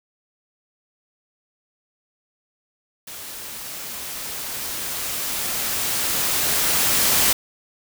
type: noise with level ramp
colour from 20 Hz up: white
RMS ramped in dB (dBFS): -36 to -17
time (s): 3.07-7.33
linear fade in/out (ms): 5
effects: none